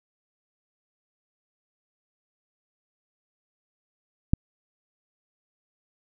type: click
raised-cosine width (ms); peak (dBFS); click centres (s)
5; -6; 4.335
effects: none